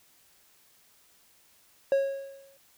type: tone with exponential decay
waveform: triangle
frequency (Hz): 548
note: C#5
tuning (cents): -20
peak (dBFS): -17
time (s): 1.92-2.57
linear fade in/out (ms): 1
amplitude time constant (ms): 140
effects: white hiss -62 dBFS RMS until 2.77 s